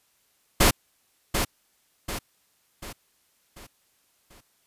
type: noise with echo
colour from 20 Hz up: pink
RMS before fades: -17 dBFS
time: 0.6-0.71 s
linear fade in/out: 10 ms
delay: 740 ms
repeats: 5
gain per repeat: -7 dB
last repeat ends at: 4.41 s
effects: white hiss -67 dBFS RMS until 4.66 s + resampled to 32000 Hz